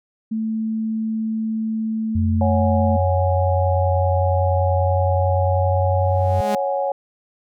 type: tone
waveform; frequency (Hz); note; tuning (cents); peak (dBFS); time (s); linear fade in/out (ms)
sine; 220.8; A3; +6; -20; 0.31-2.97; 10
type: tone with pitch glide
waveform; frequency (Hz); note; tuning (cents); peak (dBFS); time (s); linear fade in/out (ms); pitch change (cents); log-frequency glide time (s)
sine; 89.5 to 92.55; F2 to F#2; +43 to +1; -17; 2.15-6.41; 5; +58; 4.7-6.22
type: chord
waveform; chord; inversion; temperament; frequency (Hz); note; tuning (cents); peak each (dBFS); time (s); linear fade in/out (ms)
sine; C# suspended fourth; none; equal; 554.4 / 740 / 830.6; C#5 / F#5 / G#5; 0 / 0 / 0; -21 / -25 / -25; 2.41-6.92; 2
type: tone with exponential growth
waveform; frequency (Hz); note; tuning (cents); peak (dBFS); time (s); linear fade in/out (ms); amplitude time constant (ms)
sawtooth; 207.7; G#3; 0; -17; 5.99-6.55; 0; 120
effects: none